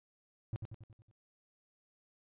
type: tone with echo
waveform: triangle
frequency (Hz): 110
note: A2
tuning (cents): 0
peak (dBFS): -32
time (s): 0.53-0.56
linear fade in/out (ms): 0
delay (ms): 92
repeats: 6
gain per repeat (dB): -5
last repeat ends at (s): 1.112
effects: resampled to 8000 Hz